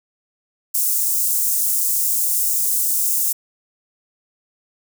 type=high-pass noise; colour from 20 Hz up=white; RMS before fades=-19 dBFS; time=0.74-3.33 s; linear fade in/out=10 ms; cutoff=7000 Hz; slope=24 dB/octave; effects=none

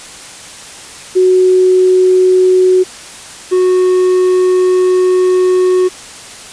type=tone pair in turn; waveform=sine / triangle; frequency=370 / 367.4 Hz; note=F#4 / F#4; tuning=0 / -12 cents; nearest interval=unison; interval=12 cents; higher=first; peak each=-5 dBFS; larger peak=neither; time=1.15-2.84 / 3.51-5.89 s; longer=second; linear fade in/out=20 ms; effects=white hiss -31 dBFS RMS until 6.52 s + resampled to 22050 Hz

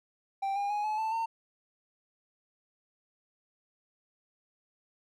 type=tone with pitch steps; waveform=triangle; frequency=784 / 807.4 / 831.6 / 856.4 / 882 / 908.4 Hz; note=G5 / G#5 / G#5 / A5 / A5 / A#5; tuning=0 / -49 / +2 / -47 / +4 / -45 cents; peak=-27 dBFS; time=0.42-1.26 s; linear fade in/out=10 ms; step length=140 ms; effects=none

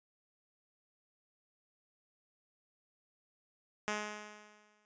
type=tone with exponential decay; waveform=5% pulse; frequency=210.5 Hz; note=G#3; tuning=24 cents sharp; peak=-21 dBFS; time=3.88-4.85 s; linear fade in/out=0 ms; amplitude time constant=210 ms; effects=resampled to 16000 Hz

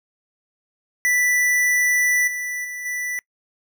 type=tone with level steps; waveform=square; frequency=1975.5 Hz; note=B6; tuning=in tune; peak=-17 / -26 / -30 / -25 dBFS; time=1.05-3.19 s; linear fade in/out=0 ms; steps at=2.27 / 2.64 / 2.85 s; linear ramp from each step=10 ms; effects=noise-tail reverb RT60 0.1 s tail -25 dB re dry

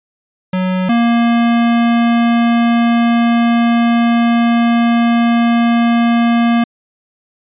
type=tone pair in turn; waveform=square; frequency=185 / 234.4 Hz; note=F#3 / A#3; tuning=0 / +10 cents; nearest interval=major third; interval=410 cents; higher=second; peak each=-14 / -10 dBFS; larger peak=second; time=0.53-0.89 / 0.89-6.64 s; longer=second; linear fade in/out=5 ms; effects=resampled to 8000 Hz

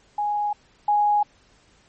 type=tone pair in turn; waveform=sine; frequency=830 / 830 Hz; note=G#5 / G#5; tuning=-1 / -1 cents; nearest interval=unison; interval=0 cents; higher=neither; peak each=-21 / -16 dBFS; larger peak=second; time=0.18-0.53 / 0.88-1.23 s; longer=neither; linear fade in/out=5 ms; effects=pink hiss -58 dBFS RMS until 1.88 s + MP3 32 kbps

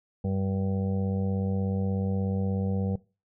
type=harmonic tone; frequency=96.6 Hz; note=G2; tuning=25 cents flat; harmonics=1 / 2 / 4 / 5 / 6 / 7 / 8; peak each=-28 / -29 / -44 / -36 / -46 / -49 / -45 dBFS; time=0.24-2.96 s; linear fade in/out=5 ms; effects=noise-tail reverb RT60 0.3 s tail -20 dB re dry

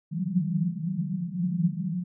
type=band-pass noise; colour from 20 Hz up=pink; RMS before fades=-28 dBFS; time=0.11-2.04 s; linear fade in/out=20 ms; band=160 to 190 Hz; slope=96 dB/octave; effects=none

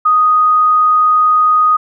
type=tone; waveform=sine; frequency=1244.5 Hz; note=D#6; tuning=in tune; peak=-7 dBFS; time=0.05-1.77 s; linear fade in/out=10 ms; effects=none

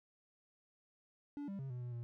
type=tone with pitch steps; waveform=triangle; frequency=288.3 / 197.4 / 134.9 / 123.7 / 122.2 / 118.7 Hz; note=D4 / G3 / C#3 / B2 / B2 / A#2; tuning=-32 / +12 / -47 / +3 / -18 / +32 cents; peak=-39 dBFS; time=1.37-2.03 s; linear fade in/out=0 ms; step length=110 ms; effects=none

